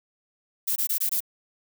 violet noise bursts, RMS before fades -25 dBFS, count 5, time 0.67-1.205 s, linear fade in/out 10 ms, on 91 ms, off 20 ms, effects none

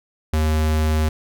square tone, 77.78 Hz, D#2, in tune, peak -17 dBFS, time 0.33-1.09 s, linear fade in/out 5 ms, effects none

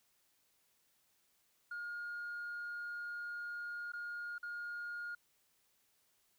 sine tone with dropouts, 1425 Hz, F6, 34 cents sharp, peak -39 dBFS, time 1.71-5.15 s, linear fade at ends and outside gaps 5 ms, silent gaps 3.92-3.934 / 4.382-4.429 s, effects tanh soft clip ceiling -38 dBFS + white hiss -75 dBFS RMS until 6.38 s

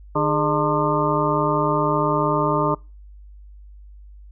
harmonic tone with a mistuned harmonic, 150.6 Hz, D3, 44 cents sharp, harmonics 1 / 2 / 3 / 4 / 6 / 7 / 8, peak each -25 / -25 / -25 / -25 / -25 / -25 / -25 dBFS, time 0.15-2.75 s, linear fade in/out 10 ms, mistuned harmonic 3, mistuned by -140 cents, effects noise-tail reverb RT60 0.3 s tail -26 dB re dry + added 50 Hz sine -40 dBFS peak until 4.31 s

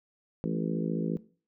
harmonic tone with a mistuned harmonic, 54.6 Hz, A1, 13 cents flat, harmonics 3 / 4 / 5 / 6 / 7 / 8 / 9, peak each -32 / -34 / -36 / -38 / -39 / -40 / -41 dBFS, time 0.44-1.17 s, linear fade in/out 0 ms, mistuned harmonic 3, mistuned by +48 cents, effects noise-tail reverb RT60 0.4 s tail -19 dB re dry

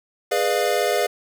square chord, G# diminished seventh, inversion none, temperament equal with one note detuned, 415.3 / 493.9 / 602.1 / 698.5 Hz, G#4 / B4 / D5 / F5, 0 / 0 / +43 / 0 cents, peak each -25 dBFS, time 0.31-1.07 s, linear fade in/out 10 ms, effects none

